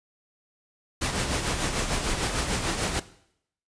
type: noise with tremolo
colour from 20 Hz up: pink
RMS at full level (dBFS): -25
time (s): 1.01-3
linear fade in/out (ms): 10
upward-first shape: triangle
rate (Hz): 6.7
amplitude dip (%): 55
effects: noise-tail reverb RT60 0.7 s tail -17 dB re dry + resampled to 22050 Hz